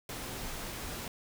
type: noise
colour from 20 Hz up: pink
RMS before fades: -40 dBFS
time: 0.09-1.08 s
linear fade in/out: 2 ms
effects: none